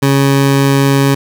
20% pulse tone, 138.1 Hz, C#3, 6 cents flat, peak -3 dBFS, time 0.02-1.15 s, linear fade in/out 10 ms, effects none

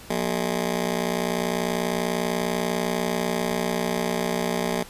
15% pulse ring-modulated tone, 207.7 Hz, G#3, in tune, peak -14 dBFS, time 0.1-4.83 s, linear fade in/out 5 ms, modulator 30.1 Hz, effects pink hiss -44 dBFS RMS until 4.89 s + resampled to 32000 Hz

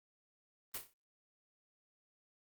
white noise with echo, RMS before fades -41 dBFS, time 0.74-0.78 s, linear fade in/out 5 ms, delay 31 ms, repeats 5, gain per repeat -7 dB, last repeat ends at 0.935 s, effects Opus 32 kbps

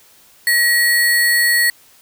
sine tone with sample-and-hold, 1909 Hz, A#6, 41 cents sharp, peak -11 dBFS, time 0.47-1.7 s, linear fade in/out 2 ms, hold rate 6300 Hz, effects white hiss -49 dBFS RMS until 2.01 s

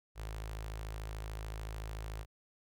sawtooth tone with notch filter, 53.6 Hz, A1, 45 cents flat, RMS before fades -42 dBFS, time 0.15-2.26 s, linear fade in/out 50 ms, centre 230 Hz, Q 0.74, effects none

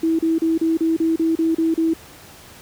sine tone bursts, 325.6 Hz, E4, 21 cents flat, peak -15 dBFS, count 10, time 0.03-1.936 s, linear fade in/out 5 ms, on 160 ms, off 34 ms, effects pink hiss -43 dBFS RMS until 2.61 s + high-pass 60 Hz 12 dB/octave

